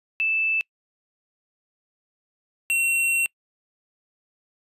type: tone pair in turn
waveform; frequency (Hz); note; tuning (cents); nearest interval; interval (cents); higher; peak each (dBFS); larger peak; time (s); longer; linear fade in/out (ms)
sine / square; 2637 / 2725; E7 / F7; 0 / -43; minor second; 57; second; -20; neither; 0.2-0.61 / 2.7-3.26; second; 0
effects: noise-tail reverb RT60 0.1 s tail -26 dB re dry + resampled to 32000 Hz